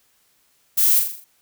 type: noise with echo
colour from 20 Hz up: violet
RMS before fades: -17 dBFS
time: 0.77-1 s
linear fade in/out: 10 ms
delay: 41 ms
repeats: 6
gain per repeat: -5 dB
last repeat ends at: 1.246 s
effects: white hiss -62 dBFS RMS until 1.41 s